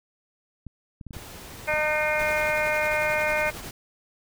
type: clicks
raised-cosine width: 5 ms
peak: -26 dBFS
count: 6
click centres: 0.667 / 1.012 / 1.067 / 1.108 / 1.167 / 1.739 s
type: noise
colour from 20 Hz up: pink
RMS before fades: -42 dBFS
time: 1.13-2.48 s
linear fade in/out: 5 ms
type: harmonic tone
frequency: 304.5 Hz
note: D#4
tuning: 37 cents flat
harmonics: 2 / 3 / 4 / 5 / 6 / 7 / 8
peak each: -26 / -31 / -37 / -30 / -35 / -28 / -30 dBFS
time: 1.67-3.51 s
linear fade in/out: 20 ms
type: noise with tremolo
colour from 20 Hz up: pink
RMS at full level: -36 dBFS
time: 2.19-3.71 s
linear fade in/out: 2 ms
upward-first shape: triangle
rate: 11 Hz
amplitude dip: 45%
effects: none